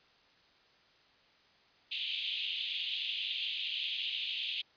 white band-pass noise, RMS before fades -37 dBFS, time 1.91-4.62 s, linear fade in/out 10 ms, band 2700 to 3600 Hz, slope 48 dB/octave, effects white hiss -65 dBFS RMS until 4.76 s + resampled to 11025 Hz

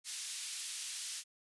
white band-pass noise, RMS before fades -42 dBFS, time 0.04-1.24 s, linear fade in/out 50 ms, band 2800 to 10000 Hz, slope 12 dB/octave, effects resampled to 24000 Hz

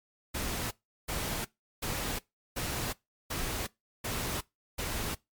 pink noise bursts, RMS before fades -34 dBFS, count 7, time 0.34-5.15 s, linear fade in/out 10 ms, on 370 ms, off 370 ms, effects noise-tail reverb RT60 0.2 s tail -22 dB re dry + MP3 96 kbps

